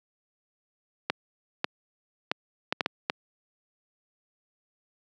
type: clicks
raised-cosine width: 0.3 ms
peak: -8 dBFS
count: 7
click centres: 1.1 / 1.644 / 2.315 / 2.725 / 2.808 / 2.861 / 3.099 s
effects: high-pass 200 Hz 12 dB/octave